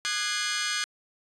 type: chord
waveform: 15% pulse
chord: Ab dominant seventh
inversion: second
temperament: equal with one note detuned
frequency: 1217.5 / 1480 / 1661.2 / 2093 Hz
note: Eb6 / Gb6 / Ab6 / C7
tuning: -38 / 0 / 0 / 0 cents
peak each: -28 / -26 / -24 / -27 dBFS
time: 0.05-0.84 s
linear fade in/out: 0 ms
effects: resampled to 22050 Hz